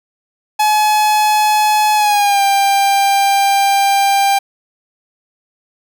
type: tone with pitch glide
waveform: 45% pulse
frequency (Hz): 850 to 793.1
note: G#5 to G5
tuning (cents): +40 to +20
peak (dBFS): -10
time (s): 0.59-4.39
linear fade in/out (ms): 10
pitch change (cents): -120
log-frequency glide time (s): 1.95-2.42
effects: none